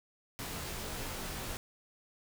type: noise with comb filter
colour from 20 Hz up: pink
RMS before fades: -40 dBFS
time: 0.39-1.57 s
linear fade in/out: 0 ms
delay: 20 ms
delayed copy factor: -0.75
effects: none